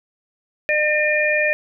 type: harmonic tone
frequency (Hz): 604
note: D5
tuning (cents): +48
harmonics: 1 / 3 / 4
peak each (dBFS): -20 / -20 / -20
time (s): 0.69-1.53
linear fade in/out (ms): 0
effects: none